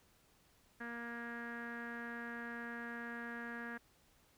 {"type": "tone with low-pass filter", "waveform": "sawtooth", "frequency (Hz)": 235.5, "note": "A#3", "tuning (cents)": 18, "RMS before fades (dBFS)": -45, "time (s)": [0.8, 3.78], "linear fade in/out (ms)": 10, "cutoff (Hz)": 1700, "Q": 8.6, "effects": ["pink hiss -70 dBFS RMS until 4.37 s"]}